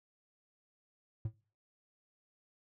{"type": "tone with exponential decay", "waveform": "triangle", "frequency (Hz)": 109.6, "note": "A2", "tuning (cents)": -6, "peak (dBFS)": -28, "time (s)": [1.25, 1.34], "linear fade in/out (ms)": 5, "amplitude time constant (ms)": 19, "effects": ["noise-tail reverb RT60 0.4 s tail -23 dB re dry"]}